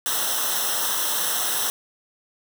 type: noise with comb filter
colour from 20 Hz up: white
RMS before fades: -24 dBFS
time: 0.06-1.7 s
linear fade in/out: 0 ms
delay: 0.43 ms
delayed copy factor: -0.9
effects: none